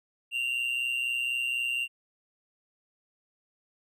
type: tone with amplitude modulation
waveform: triangle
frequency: 2771 Hz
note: F7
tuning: 14 cents flat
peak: -23 dBFS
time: 0.31-1.88 s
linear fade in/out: 50 ms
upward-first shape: sine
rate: 124 Hz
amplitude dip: 60%
effects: none